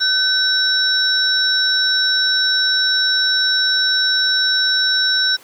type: tone cluster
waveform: sine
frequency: 1524 / 3886 / 5440 Hz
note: G6 / B7 / F8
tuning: -49 / -29 / -46 cents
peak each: -18 dBFS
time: 0-5.37 s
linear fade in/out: 20 ms
effects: pink hiss -44 dBFS RMS until 5.43 s + high-pass 300 Hz 12 dB/octave